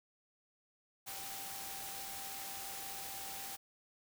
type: tone in noise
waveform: sine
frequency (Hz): 784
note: G5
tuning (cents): 0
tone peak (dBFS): -51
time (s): 1.06-3.57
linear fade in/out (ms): 20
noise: white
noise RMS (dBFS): -45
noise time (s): 1.06-3.57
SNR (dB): -9
effects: none